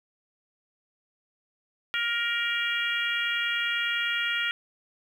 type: harmonic tone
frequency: 470.2 Hz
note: A#4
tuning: 15 cents sharp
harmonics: 3 / 4 / 5 / 6 / 7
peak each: -30 / -31 / -32 / -33 / -33 dBFS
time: 1.94-4.51 s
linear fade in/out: 0 ms
effects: 9-bit